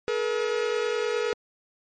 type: tone pair together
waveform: 45% pulse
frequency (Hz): 428.3 / 478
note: A4 / A#4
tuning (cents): -47 / +43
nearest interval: major second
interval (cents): 190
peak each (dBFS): -27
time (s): 0.08-1.33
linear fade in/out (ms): 0
effects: low-pass 5000 Hz 12 dB/octave + MP3 32 kbps